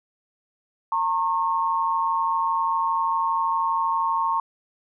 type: tone pair together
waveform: sine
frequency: 912.4 / 1085 Hz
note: A#5 / C#6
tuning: -37 / -37 cents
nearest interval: minor third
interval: 300 cents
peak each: -23 / -23 dBFS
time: 0.92-4.4 s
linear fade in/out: 2 ms
effects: none